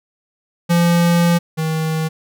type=tone pair in turn; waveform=square; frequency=171.6 / 158.92 Hz; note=F3 / D#3; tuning=-30 / +37 cents; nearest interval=minor second; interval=133 cents; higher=first; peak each=-12 / -18 dBFS; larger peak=first; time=0.69-1.39 / 1.57-2.09 s; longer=first; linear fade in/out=20 ms; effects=none